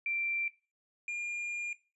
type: tone pair in turn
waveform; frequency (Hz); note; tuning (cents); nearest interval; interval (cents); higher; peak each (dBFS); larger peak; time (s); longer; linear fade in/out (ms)
sine / triangle; 2355 / 2410; D7 / D7; +4 / +44; unison; 40; second; -31 / -32; first; 0.06-0.48 / 1.08-1.73; second; 2
effects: noise-tail reverb RT60 0.3 s tail -18 dB re dry + resampled to 24000 Hz